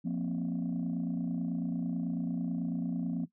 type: chord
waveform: sine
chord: F suspended fourth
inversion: none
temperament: just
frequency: 174.61 / 232.8 / 261.9 Hz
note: F3 / Bb3 / C4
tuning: 0 / -2 / +2 cents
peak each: -32 / -34 / -34 dBFS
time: 0.04-3.26 s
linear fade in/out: 20 ms
effects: noise-tail reverb RT60 0.1 s tail -17 dB re dry + tanh soft clip ceiling -26 dBFS